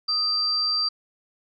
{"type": "tone pair together", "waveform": "sine", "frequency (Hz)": [1244.5, 4699], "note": ["D#6", "D8"], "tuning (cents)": [0, 0], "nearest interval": "octave + major seventh", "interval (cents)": 2300, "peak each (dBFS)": [-33, -21], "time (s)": [0.08, 0.89], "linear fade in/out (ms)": 10, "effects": []}